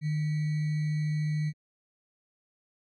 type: tone with sample-and-hold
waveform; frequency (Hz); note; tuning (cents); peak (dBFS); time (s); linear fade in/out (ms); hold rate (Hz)
sine; 152.3; D#3; -37; -26; 0.01-1.53; 50; 2100
effects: low-pass 5000 Hz 12 dB/octave + Opus 48 kbps